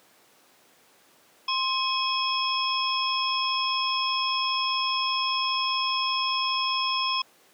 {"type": "tone cluster", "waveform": "sine", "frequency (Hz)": [1052, 2529, 3315, 5260], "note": ["C6", "D#7", "G#7", "E8"], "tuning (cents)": [9, 28, -4, -5], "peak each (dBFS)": [-27, -32, -29, -30], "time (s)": [1.48, 7.22], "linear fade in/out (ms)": 5, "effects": ["pink hiss -58 dBFS RMS until 7.53 s", "high-pass 300 Hz 12 dB/octave"]}